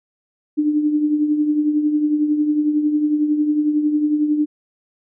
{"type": "tone with tremolo", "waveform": "sine", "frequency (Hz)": 299.7, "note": "D4", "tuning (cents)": 35, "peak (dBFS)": -12, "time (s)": [0.57, 4.46], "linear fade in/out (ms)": 20, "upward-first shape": "triangle", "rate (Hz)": 11, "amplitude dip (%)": 60, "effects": []}